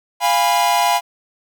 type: chord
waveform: 45% pulse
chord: F diminished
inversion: none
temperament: equal with one note detuned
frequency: 698.5 / 818.7 / 987.8 Hz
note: F5 / Ab5 / Cb6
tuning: 0 / -25 / 0 cents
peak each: -18 dBFS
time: 0.2-1.01 s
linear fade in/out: 50 ms
effects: none